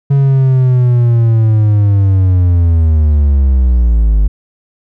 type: linear sweep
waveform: triangle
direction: down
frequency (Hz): 140 to 49.45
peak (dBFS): -4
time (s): 0.1-4.28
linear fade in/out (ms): 10
effects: none